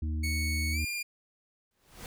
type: harmonic tone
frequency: 77.78 Hz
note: D#2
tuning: in tune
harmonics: 1 / 3 / 4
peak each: -29 / -41 / -44 dBFS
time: 0.02-0.85 s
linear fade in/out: 5 ms
type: tone with pitch glide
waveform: sawtooth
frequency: 2217 to 2404 Hz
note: C#7 to D7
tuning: 0 to +40 cents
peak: -29 dBFS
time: 0.23-1.03 s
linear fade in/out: 10 ms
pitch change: +140 cents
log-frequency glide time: 0.72-0.8 s
type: noise with exponential growth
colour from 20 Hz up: pink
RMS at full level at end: -41 dBFS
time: 1.71-2.06 s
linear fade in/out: 1 ms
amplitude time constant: 75 ms
effects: none